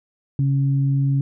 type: tone pair together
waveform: sine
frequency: 137.68 / 276.8 Hz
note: C#3 / C#4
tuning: -11 / -2 cents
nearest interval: octave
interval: 1209 cents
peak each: -16 / -28 dBFS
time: 0.39-1.21 s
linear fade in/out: 2 ms
effects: none